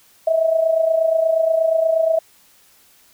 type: tone with amplitude modulation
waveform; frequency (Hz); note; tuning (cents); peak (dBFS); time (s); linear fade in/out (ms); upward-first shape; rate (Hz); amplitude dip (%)
sine; 649; E5; -27; -11; 0.27-2.19; 5; sine; 28.4; 65
effects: white hiss -53 dBFS RMS until 3.13 s